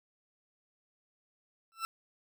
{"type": "tone with exponential growth", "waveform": "40% pulse", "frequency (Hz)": 1336, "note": "E6", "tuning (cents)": 23, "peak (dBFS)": -29, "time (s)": [1.72, 1.85], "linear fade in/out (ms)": 0, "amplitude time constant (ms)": 27, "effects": []}